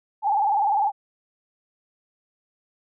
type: tone with vibrato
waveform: sine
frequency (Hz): 830.6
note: G#5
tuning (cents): 0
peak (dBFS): -18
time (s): 0.22-0.92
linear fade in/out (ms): 50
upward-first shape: square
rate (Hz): 20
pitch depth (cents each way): 72
effects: none